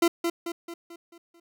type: tone with echo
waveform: 40% pulse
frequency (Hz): 339.7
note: F4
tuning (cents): -48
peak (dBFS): -17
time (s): 0.02-0.08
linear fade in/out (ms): 5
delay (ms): 220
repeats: 6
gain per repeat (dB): -6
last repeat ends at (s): 1.4
effects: none